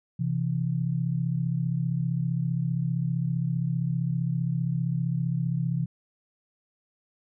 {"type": "tone pair together", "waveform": "sine", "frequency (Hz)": [130.54, 165.8], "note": ["C3", "E3"], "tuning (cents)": [-4, 10], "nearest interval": "major third", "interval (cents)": 414, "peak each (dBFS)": -27, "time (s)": [0.19, 5.86], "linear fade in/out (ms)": 10, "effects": []}